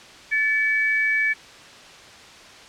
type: tone pair together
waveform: sine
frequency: 1746.8 / 2280 Hz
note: A6 / C#7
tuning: -13 / +48 cents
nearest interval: perfect fourth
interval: 461 cents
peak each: -21 dBFS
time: 0.31-1.34 s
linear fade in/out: 20 ms
effects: white hiss -44 dBFS RMS until 2.68 s + low-pass 5000 Hz 12 dB/octave